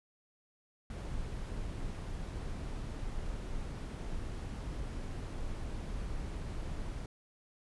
brown noise, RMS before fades -39 dBFS, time 0.9-7.06 s, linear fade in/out 2 ms, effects resampled to 24000 Hz

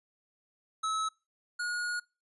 square tone pair in turn, 1294 / 1443.3 Hz, E6 / F#6, -32 / -43 cents, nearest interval major second, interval 189 cents, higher second, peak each -30 / -32 dBFS, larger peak first, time 0.83-1.09 / 1.59-2 s, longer second, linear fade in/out 10 ms, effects noise-tail reverb RT60 0.3 s tail -26 dB re dry + resampled to 24000 Hz

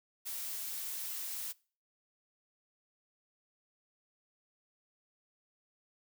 blue noise, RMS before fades -40 dBFS, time 0.25-1.53 s, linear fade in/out 20 ms, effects noise-tail reverb RT60 0.4 s tail -23 dB re dry

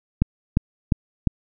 click train, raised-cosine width 5 ms, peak -4 dBFS, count 4, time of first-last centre 0.22-1.273 s, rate 2.85 Hz, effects none

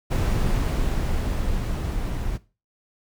brown noise with level ramp, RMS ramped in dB -20 to -28 dBFS, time 0.1-2.38 s, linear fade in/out 20 ms, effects noise-tail reverb RT60 0.3 s tail -18 dB re dry

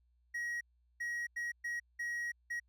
triangle tone bursts at uneven times, 1900 Hz, A#6, 33 cents sharp, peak -34 dBFS, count 6, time 0.34-0.61 / 1-1.27 / 1.36-1.52 / 1.64-1.8 / 1.99-2.32 / 2.5-2.6 s, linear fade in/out 10 ms, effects added 60 Hz sine -69 dBFS peak until 2.68 s

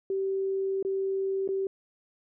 sine tone with dropouts, 386.8 Hz, G4, 23 cents flat, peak -26 dBFS, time 0.1-1.67 s, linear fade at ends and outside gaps 2 ms, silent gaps 0.827-0.849 / 1.477-1.488 s, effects none

